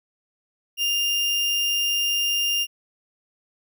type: tone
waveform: 35% pulse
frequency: 2805 Hz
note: F7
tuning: 7 cents sharp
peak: -19 dBFS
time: 0.77-2.67 s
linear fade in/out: 50 ms
effects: none